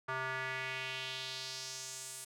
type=tone with band-pass filter sweep; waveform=square; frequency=130.81 Hz; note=C3; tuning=in tune; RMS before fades=-41 dBFS; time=0.08-2.25 s; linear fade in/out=10 ms; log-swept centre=1300 to 9400 Hz; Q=2.3; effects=none